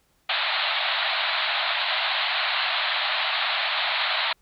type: band-pass noise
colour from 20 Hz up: white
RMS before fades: -25 dBFS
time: 0.29-4.33 s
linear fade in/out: 5 ms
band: 610 to 4200 Hz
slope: 96 dB/octave
effects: pink hiss -66 dBFS RMS until 4.41 s